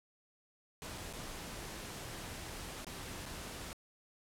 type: noise with dropouts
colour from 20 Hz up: pink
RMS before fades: -45 dBFS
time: 0.82-3.73 s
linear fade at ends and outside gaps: 0 ms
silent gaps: 0.978-0.981 / 1.128-1.135 / 2.846-2.868 / 3.256-3.261 s
effects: low-pass 12000 Hz 12 dB/octave